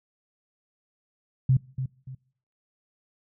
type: tone with echo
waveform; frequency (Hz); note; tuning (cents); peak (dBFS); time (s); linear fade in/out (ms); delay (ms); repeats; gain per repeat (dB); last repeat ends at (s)
sine; 130.81; C3; 0; -16; 1.49-1.57; 5; 290; 2; -10; 2.15
effects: noise-tail reverb RT60 0.6 s tail -24 dB re dry